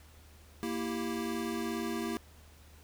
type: chord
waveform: square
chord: E diminished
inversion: second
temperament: equal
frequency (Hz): 233.1 / 329.6 / 392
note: Bb3 / E4 / G4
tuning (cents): 0 / 0 / 0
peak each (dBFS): -37 / -38 / -40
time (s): 0.63-2.17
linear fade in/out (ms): 0
effects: added 76 Hz sine -55 dBFS peak until 2.83 s + pink hiss -60 dBFS RMS until 2.83 s